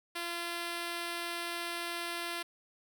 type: tone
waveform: 5% pulse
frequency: 343 Hz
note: F4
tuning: 31 cents flat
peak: -24 dBFS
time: 0.15-2.43 s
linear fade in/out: 10 ms
effects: none